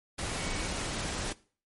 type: tone in noise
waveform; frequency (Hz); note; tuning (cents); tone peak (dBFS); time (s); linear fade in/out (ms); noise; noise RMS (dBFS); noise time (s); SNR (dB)
sine; 2242; C#7; +19; -42; 0.37-0.68; 10; pink; -34; 0.18-1.33; -11
effects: noise-tail reverb RT60 0.4 s tail -19 dB re dry + MP3 48 kbps